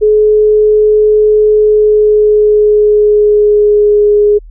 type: tone with pitch glide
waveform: sine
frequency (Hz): 425.3 to 415.6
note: G#4 to G#4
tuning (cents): +41 to +1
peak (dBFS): -4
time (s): 0.01-4.39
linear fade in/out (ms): 20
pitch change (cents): -40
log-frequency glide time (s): 1.53-4.11
effects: added 40 Hz sine -29 dBFS peak until 4.5 s